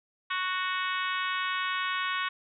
harmonic tone, 370 Hz, F#4, in tune, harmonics 3 / 4 / 5 / 6 / 7 / 8 / 9 / 10, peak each -32 / -34 / -36 / -38 / -39 / -40 / -41 / -42 dBFS, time 0.3-2.29 s, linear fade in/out 10 ms, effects none

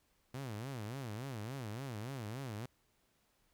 sawtooth tone with vibrato, 120 Hz, B2, 49 cents flat, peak -37 dBFS, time 0.34-2.66 s, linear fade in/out 5 ms, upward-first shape sine, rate 3.5 Hz, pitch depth 260 cents each way, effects pink hiss -75 dBFS RMS until 3.53 s

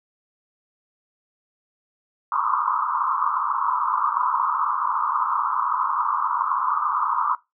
pink band-pass noise, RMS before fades -23 dBFS, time 2.32-7.35 s, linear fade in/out 2 ms, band 940 to 1300 Hz, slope 96 dB/octave, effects noise-tail reverb RT60 0.2 s tail -19 dB re dry

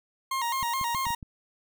40% pulse tone with vibrato, 1000 Hz, B5, 21 cents sharp, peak -26 dBFS, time 0.31-1.15 s, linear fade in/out 5 ms, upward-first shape square, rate 4.7 Hz, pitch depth 110 cents each way
violet noise, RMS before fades -43 dBFS, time 0.42-1.15 s, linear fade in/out 5 ms
clicks, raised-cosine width 5 ms, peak -28 dBFS, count 6, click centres 0.628 / 0.813 / 0.948 / 1.068 / 1.105 / 1.228 s
effects none

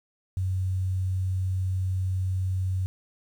sine tone with quantisation, 93.5 Hz, F#2, 19 cents sharp, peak -24 dBFS, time 0.37-2.86 s, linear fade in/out 0 ms, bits 9, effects none

